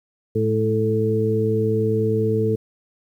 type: harmonic tone with a mistuned harmonic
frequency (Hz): 110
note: A2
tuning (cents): 0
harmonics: 1 / 2 / 3 / 4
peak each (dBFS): -22 / -25 / -28 / -20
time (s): 0.35-2.56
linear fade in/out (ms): 10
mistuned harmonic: 2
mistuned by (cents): -36
effects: 9-bit